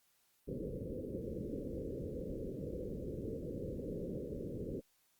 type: low-pass noise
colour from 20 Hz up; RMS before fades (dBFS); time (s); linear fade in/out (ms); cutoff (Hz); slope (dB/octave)
white; -42; 0.47-4.81; 20; 540; 96
effects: white hiss -74 dBFS RMS until 5.19 s + Opus 48 kbps